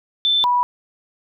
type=tone pair in turn; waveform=sine; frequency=3535 / 978.6 Hz; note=A7 / B5; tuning=+7 / -16 cents; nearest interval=octave + minor seventh; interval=2223 cents; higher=first; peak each=-14 dBFS; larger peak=neither; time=0.25-0.44 / 0.44-0.63 s; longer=neither; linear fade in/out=0 ms; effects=none